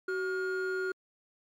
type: tone pair together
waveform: triangle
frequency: 376 / 1424 Hz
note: F#4 / F6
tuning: +28 / +33 cents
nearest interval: octave + major seventh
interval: 2305 cents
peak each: -29 / -32 dBFS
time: 0.08-0.92 s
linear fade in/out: 5 ms
effects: tanh soft clip ceiling -22 dBFS + MP3 96 kbps